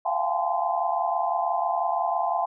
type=tone cluster; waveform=sine; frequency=679 / 705 / 782 / 852 / 1031 Hz; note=F5 / F5 / G5 / G#5 / C6; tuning=-49 / +16 / -4 / +44 / -26 cents; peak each=-29 dBFS; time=0.05-2.46 s; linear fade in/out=10 ms; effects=none